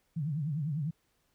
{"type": "tone with vibrato", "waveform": "sine", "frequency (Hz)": 150.1, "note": "D3", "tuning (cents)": 38, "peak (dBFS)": -30, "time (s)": [0.16, 0.91], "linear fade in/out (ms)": 10, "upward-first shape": "triangle", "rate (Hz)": 10, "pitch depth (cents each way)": 220, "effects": ["pink hiss -74 dBFS RMS until 1.34 s"]}